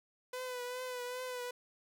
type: tone with vibrato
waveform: sawtooth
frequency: 500 Hz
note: B4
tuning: 21 cents sharp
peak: -35 dBFS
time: 0.33-1.51 s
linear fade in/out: 5 ms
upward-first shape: triangle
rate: 2.5 Hz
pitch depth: 42 cents each way
effects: none